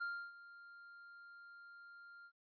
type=tone with ADSR envelope; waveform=triangle; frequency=1396.9 Hz; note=F6; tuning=in tune; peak=-36 dBFS; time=0-2.32 s; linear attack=18 ms; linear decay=300 ms; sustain=-17 dB; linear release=66 ms; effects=resampled to 11025 Hz